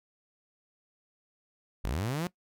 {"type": "linear sweep", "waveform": "sawtooth", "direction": "up", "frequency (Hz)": [38.89, 183.9], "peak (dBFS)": -26, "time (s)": [1.84, 2.27], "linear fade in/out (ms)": 0, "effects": ["noise-tail reverb RT60 0.1 s tail -20 dB re dry"]}